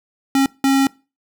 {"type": "tone bursts at uneven times", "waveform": "square", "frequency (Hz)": 271.7, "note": "C#4", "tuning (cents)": -35, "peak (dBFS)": -13, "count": 2, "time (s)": [[0.35, 0.46], [0.64, 0.87]], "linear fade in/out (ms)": 2, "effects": ["noise-tail reverb RT60 0.3 s tail -23 dB re dry"]}